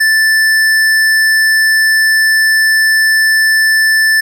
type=tone with tanh clipping; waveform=sine; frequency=1760 Hz; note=A6; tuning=in tune; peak=-9 dBFS; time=0-4.21 s; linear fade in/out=10 ms; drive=17 dB; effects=none